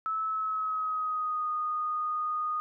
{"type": "tone with pitch glide", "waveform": "sine", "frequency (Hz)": [1303, 1234.1], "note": ["E6", "D#6"], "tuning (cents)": [-20, -15], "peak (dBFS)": -28, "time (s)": [0.06, 2.6], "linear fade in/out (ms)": 0, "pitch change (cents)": -95, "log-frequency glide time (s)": [0.23, 1.49], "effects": []}